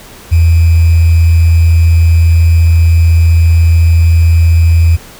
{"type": "tone with sample-and-hold", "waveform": "sine", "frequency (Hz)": 82.9, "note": "E2", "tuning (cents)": 10, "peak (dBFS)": -3, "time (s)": [0.31, 4.97], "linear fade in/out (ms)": 20, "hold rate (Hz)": 2450, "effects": ["pink hiss -34 dBFS RMS until 5.19 s"]}